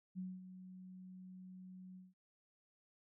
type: tone with ADSR envelope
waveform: sine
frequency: 185 Hz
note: F#3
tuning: in tune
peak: -40 dBFS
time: 0.15-2.14 s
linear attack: 35 ms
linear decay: 220 ms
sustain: -11 dB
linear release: 180 ms
effects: none